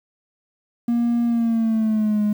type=tone with pitch glide; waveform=triangle; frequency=236.4 to 209.4 Hz; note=A#3 to G#3; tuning=+24 to +15 cents; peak=-14 dBFS; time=0.88-2.33 s; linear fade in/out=5 ms; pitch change=-209 cents; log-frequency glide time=1.25-2.22 s; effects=tanh soft clip ceiling -11 dBFS + 8-bit